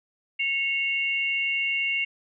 sine tone pair together, 2191 / 2776 Hz, C#7 / F7, -21 / -11 cents, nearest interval major third, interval 410 cents, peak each -26 dBFS, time 0.39-2.05 s, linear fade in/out 10 ms, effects none

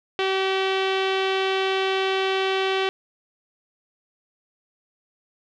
sawtooth tone with low-pass filter, 383 Hz, G4, 40 cents flat, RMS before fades -23 dBFS, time 0.19-2.89 s, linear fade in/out 0 ms, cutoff 3200 Hz, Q 2.6, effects none

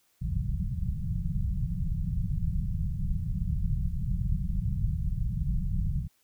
pink low-pass noise, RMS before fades -29 dBFS, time 0.21-6.08 s, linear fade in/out 10 ms, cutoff 190 Hz, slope 96 dB/octave, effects white hiss -69 dBFS RMS until 6.23 s

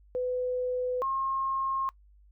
sine tone pair in turn, 501 / 1073.3 Hz, B4 / C6, +25 / +44 cents, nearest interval octave + minor second, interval 1319 cents, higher second, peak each -27 dBFS, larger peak neither, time 0.15-1.02 / 1.02-1.89 s, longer neither, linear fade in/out 0 ms, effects noise-tail reverb RT60 0.1 s tail -22 dB re dry + added 50 Hz sine -55 dBFS peak until 2.31 s

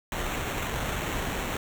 pink noise with sample-and-hold, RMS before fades -31 dBFS, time 0.12-1.57 s, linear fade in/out 2 ms, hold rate 4900 Hz, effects none

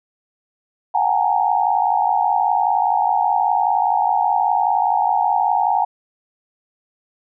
sine tone cluster, 727 / 779 / 838 / 923 Hz, F#5 / G5 / G#5 / A#5, -31 / -11 / +15 / -17 cents, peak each -21 / -21 / -19 / -20 dBFS, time 0.94-5.85 s, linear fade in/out 10 ms, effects none

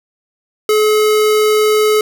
square tone, 427.3 Hz, G#4, 49 cents sharp, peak -10 dBFS, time 0.69-2.01 s, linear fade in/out 2 ms, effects none

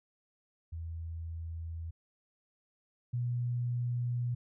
sine tone pair in turn, 82.41 / 121.53 Hz, E2 / B2, 0 / -27 cents, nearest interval perfect fifth, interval 673 cents, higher second, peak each -37 / -30 dBFS, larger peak second, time 0.72-1.91 / 3.13-4.35 s, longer second, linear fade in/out 10 ms, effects none

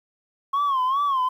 sine tone with vibrato, 1082 Hz, C#6, 42 cents flat, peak -17 dBFS, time 0.53-1.29 s, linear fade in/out 10 ms, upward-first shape sine, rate 2.5 Hz, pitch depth 120 cents each way, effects tanh soft clip ceiling -18 dBFS + 9-bit

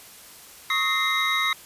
triangle tone cluster, 1099 / 1269 / 1841 / 2088 / 3800 Hz, C#6 / D#6 / A#6 / C7 / A#7, -15 / +34 / -22 / -4 / +33 cents, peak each -28 / -26 / -31 / -23 / -25 dBFS, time 0.7-1.53 s, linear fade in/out 2 ms, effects white hiss -46 dBFS RMS until 1.65 s + resampled to 32000 Hz

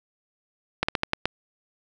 slowing click train, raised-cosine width 0.3 ms, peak -6 dBFS, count 6, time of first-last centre 0.83-1.256 s, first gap 55 ms, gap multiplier 1.22, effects none

